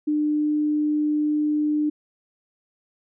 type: tone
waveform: sine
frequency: 300.2 Hz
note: D4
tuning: 38 cents sharp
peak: -19 dBFS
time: 0.07-1.9 s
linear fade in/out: 10 ms
effects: none